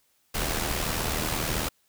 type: noise with amplitude modulation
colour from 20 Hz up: pink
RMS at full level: -26 dBFS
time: 0.34-1.69 s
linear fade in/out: 10 ms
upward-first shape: sine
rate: 78.4 Hz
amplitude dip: 55%
effects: white hiss -68 dBFS RMS until 1.88 s